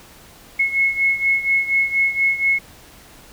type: beating tone pair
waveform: sine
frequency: 2179 / 2183.2 Hz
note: C#7 / C#7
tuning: -30 / -27 cents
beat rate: 4.2 Hz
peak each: -17 / -21 dBFS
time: 0.59-2.59 s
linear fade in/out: 10 ms
effects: pink hiss -45 dBFS RMS until 3.32 s